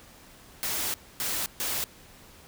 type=noise bursts at uneven times; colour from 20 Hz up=white; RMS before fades=-30 dBFS; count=3; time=0.63-0.94 / 1.2-1.46 / 1.6-1.84 s; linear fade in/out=0 ms; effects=pink hiss -52 dBFS RMS until 2.47 s